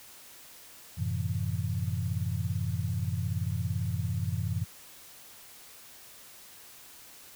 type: chord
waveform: sine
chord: F# half-diminished seventh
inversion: none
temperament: equal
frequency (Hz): 92.5 / 110 / 130.81 / 164.81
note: F#2 / A2 / C3 / E3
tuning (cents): 0 / 0 / 0 / 0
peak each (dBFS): -32 / -33 / -36 / -36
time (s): 0.97-4.65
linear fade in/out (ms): 20
effects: white hiss -51 dBFS RMS until 7.35 s